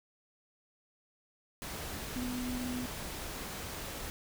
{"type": "tone in noise", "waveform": "sine", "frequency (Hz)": 248.9, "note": "B3", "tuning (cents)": 14, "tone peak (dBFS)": -35, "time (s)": [2.16, 2.86], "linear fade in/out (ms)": 0, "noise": "pink", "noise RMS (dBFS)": -41, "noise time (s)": [1.62, 4.1], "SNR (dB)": 3, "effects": []}